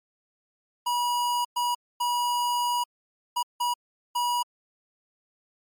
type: tone bursts at uneven times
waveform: square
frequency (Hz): 968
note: B5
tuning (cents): -35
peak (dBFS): -24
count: 6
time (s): 0.86-1.45 / 1.56-1.75 / 2-2.84 / 3.36-3.43 / 3.6-3.74 / 4.15-4.43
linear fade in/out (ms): 10
effects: MP3 64 kbps